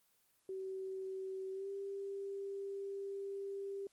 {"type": "tone with pitch glide", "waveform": "sine", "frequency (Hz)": [381.1, 395.2], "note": ["G4", "G4"], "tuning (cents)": [-49, 14], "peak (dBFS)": -40, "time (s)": [0.49, 3.87], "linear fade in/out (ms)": 2, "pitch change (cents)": 63, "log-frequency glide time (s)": [1.52, 1.69], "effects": ["white hiss -74 dBFS RMS until 3.92 s", "Opus 24 kbps"]}